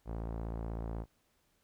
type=tone with low-pass filter; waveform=sawtooth; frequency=56.2 Hz; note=A1; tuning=37 cents sharp; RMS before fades=-39 dBFS; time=0.05-1.06 s; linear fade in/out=50 ms; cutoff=850 Hz; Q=1.1; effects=pink hiss -74 dBFS RMS until 1.63 s